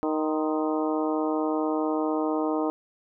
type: harmonic tone with a mistuned harmonic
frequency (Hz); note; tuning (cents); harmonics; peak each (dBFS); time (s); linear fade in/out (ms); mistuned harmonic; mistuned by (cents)
155.56; D#3; 0; 2 / 3 / 4 / 5 / 6 / 7 / 8; -26 / -30 / -32 / -34 / -36 / -37 / -38; 0.03-2.7; 0; 7; -66
effects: none